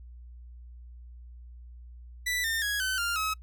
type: tone with pitch steps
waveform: sawtooth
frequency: 1975.5 / 1811.5 / 1661.2 / 1523.3 / 1396.9 / 1281 Hz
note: B6 / A6 / G#6 / F#6 / F6 / E6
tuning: 0 / +50 / 0 / +50 / 0 / -50 cents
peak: -24 dBFS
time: 2.26-3.34 s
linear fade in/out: 10 ms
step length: 180 ms
effects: noise-tail reverb RT60 0.1 s tail -26 dB re dry + added 60 Hz sine -44 dBFS peak until 3.42 s